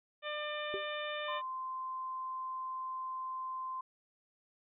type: harmonic tone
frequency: 598 Hz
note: D5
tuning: 31 cents sharp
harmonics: 1 / 2 / 3 / 4 / 5 / 6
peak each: -40 / -43 / -43 / -46 / -47 / -46 dBFS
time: 0.22-1.42 s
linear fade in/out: 50 ms
type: tone with exponential decay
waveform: sine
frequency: 392 Hz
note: G4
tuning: in tune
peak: -32 dBFS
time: 0.74-0.87 s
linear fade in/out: 0 ms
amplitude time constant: 28 ms
type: tone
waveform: sine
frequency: 1039 Hz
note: C6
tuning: 12 cents flat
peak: -37 dBFS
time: 1.28-3.81 s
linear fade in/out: 5 ms
effects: none